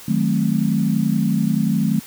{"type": "chord", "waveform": "sine", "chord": "D# diminished seventh", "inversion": "none", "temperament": "equal with one note detuned", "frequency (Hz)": [155.56, 185, 216.5, 261.6], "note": ["D#3", "F#3", "A3", "C4"], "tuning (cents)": [0, 0, -28, 0], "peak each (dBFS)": [-22, -21, -19, -25], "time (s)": [0.08, 2], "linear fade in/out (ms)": 5, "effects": ["white hiss -40 dBFS RMS until 2.06 s"]}